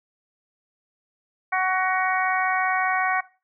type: harmonic tone with a mistuned harmonic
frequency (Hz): 372.9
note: F#4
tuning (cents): +14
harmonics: 2 / 3 / 4 / 5 / 6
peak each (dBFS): -24 / -26 / -27 / -28 / -29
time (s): 1.52-3.21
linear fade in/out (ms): 10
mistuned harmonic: 5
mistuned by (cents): +15
effects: noise-tail reverb RT60 0.3 s tail -17 dB re dry